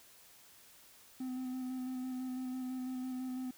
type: tone with vibrato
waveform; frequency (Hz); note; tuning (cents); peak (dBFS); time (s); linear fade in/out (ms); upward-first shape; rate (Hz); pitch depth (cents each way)
triangle; 255.9; C4; -38; -35; 1.2-3.51; 5; square; 6; 15
effects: white hiss -60 dBFS RMS until 3.57 s